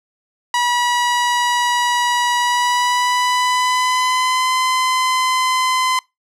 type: tone with pitch glide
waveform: sawtooth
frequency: 969 to 1025.4 Hz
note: B5 to C6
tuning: -33 to -35 cents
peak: -11 dBFS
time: 0.54-5.99 s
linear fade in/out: 2 ms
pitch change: +98 cents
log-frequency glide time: 2.38-4.53 s
effects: noise-tail reverb RT60 0.2 s tail -24 dB re dry + low-pass 9000 Hz 12 dB/octave